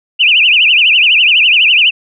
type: tone with vibrato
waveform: sine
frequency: 2700 Hz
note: E7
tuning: 41 cents sharp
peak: -5 dBFS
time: 0.19-1.91 s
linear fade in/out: 20 ms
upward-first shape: triangle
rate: 12 Hz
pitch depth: 240 cents each way
effects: none